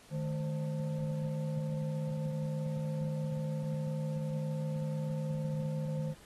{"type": "tone with frequency modulation", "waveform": "sine", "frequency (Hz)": 153.2, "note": "D#3", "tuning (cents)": -27, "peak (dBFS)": -32, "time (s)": [0.1, 6.15], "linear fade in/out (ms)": 50, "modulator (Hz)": 368, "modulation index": 0.69, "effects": ["pink hiss -58 dBFS RMS until 6.25 s", "AAC 32 kbps"]}